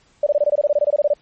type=tone bursts; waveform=sine; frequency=587.3 Hz; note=D5; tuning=in tune; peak=-12 dBFS; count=16; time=0.23-1.136 s; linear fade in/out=5 ms; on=36 ms; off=22 ms; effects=pink hiss -57 dBFS RMS until 1.21 s + MP3 32 kbps